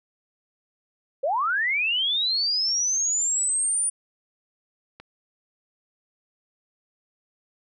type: linear sweep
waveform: sine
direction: up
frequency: 502 to 9470 Hz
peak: -21 dBFS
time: 1.23-3.9 s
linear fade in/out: 10 ms
type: click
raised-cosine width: 0.3 ms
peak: -26 dBFS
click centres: 5 s
effects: none